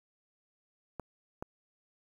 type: clicks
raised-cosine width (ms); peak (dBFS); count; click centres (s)
1; -24; 2; 0.997 / 1.425
effects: 9-bit